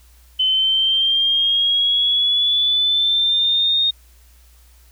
sine linear sweep, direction up, 3043 to 3704 Hz, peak -14 dBFS, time 0.39-3.91 s, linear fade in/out 10 ms, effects added 60 Hz sine -47 dBFS peak until 4.91 s + white hiss -55 dBFS RMS until 4.91 s

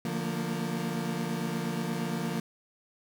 35% pulse chord, Bb major seventh, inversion first, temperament equal with one note detuned, 146.83 / 174.61 / 224.5 / 233.1 Hz, D3 / F3 / A3 / Bb3, 0 / 0 / +35 / 0 cents, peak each -36 / -32 / -36 / -34 dBFS, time 0.05-2.4 s, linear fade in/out 2 ms, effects none

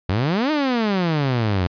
sawtooth exponential two-way sweep, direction up then down, 86.2 to 315.3 to 86.2 Hz, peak -14 dBFS, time 0.09-1.67 s, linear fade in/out 0 ms, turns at 0.51 s, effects resampled to 11025 Hz

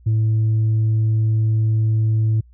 sine tone, 110 Hz, A2, in tune, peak -12 dBFS, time 0.06-2.41 s, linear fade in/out 10 ms, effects tanh soft clip ceiling -13 dBFS + added 60 Hz sine -45 dBFS peak until 2.53 s

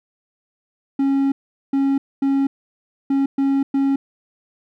triangle tone bursts at uneven times, 274.2 Hz, C#4, 19 cents flat, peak -13 dBFS, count 6, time 0.99-1.32 / 1.73-1.98 / 2.22-2.47 / 3.1-3.26 / 3.38-3.63 / 3.74-3.96 s, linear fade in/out 5 ms, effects none

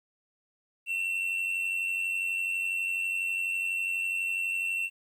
triangle tone with amplitude modulation, 2703 Hz, E7, 43 cents sharp, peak -24 dBFS, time 0.86-4.9 s, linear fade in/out 50 ms, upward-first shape sine, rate 92.1 Hz, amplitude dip 50%, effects 11-bit

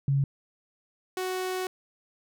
sine / sawtooth tone pair in turn, 138.59 / 370.8 Hz, C#3 / F#4, 0 / +4 cents, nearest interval octave + perfect fourth, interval 1704 cents, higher second, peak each -21 / -25 dBFS, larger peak first, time 0.08-0.24 / 1.17-1.67 s, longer second, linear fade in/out 2 ms, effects none

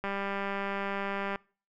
click train, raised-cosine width 0.5 ms, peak -19 dBFS, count 262, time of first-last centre 0.04-1.358 s, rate 198 Hz, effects noise-tail reverb RT60 0.4 s tail -25 dB re dry

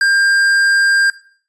sine tone with tanh clipping, 1598 Hz, G6, 33 cents sharp, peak -12 dBFS, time 0.01-1.1 s, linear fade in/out 2 ms, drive 12 dB, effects noise-tail reverb RT60 0.5 s tail -18 dB re dry + resampled to 24000 Hz

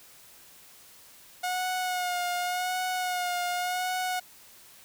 sawtooth tone with vibrato, 724 Hz, F#5, 38 cents flat, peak -24 dBFS, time 1.43-4.2 s, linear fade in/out 10 ms, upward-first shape sine, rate 0.88 Hz, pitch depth 32 cents each way, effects white hiss -53 dBFS RMS until 4.84 s

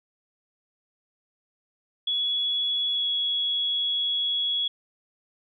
sine tone with pitch glide, 3377 to 3352 Hz, G#7 to G#7, +28 to +15 cents, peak -23 dBFS, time 2.07-4.68 s, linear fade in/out 5 ms, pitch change -13 cents, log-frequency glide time 2.91-3.07 s, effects none

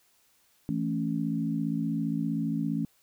sine chord, A major, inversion second, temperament equal, 164.81 / 220 / 277.2 Hz, E3 / A3 / C#4, 0 / 0 / 0 cents, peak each -31 dBFS, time 0.69-2.85 s, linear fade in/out 0 ms, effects white hiss -66 dBFS RMS until 3.02 s

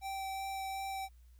square tone with vibrato, 776 Hz, G5, 18 cents flat, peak -38 dBFS, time 0.01-1.09 s, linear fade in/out 50 ms, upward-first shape sine, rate 2.7 Hz, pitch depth 8 cents each way, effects added 60 Hz sine -56 dBFS peak until 1.39 s + white hiss -75 dBFS RMS until 1.39 s

